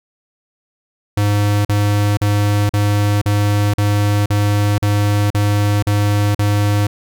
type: tone bursts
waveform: square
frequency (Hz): 103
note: G#2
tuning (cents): -14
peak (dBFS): -13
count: 11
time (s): 1.17-6.87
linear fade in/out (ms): 5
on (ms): 480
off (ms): 42
effects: none